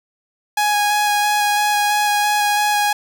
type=tone with vibrato; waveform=sawtooth; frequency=830.6 Hz; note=G#5; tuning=in tune; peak=-11 dBFS; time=0.57-2.93 s; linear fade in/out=5 ms; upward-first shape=square; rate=3 Hz; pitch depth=9 cents each way; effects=none